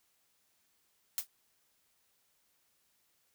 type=noise with exponential decay; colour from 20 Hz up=blue; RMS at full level=-29 dBFS; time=1.18-1.27 s; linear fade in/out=0 ms; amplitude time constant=19 ms; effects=white hiss -74 dBFS RMS until 3.34 s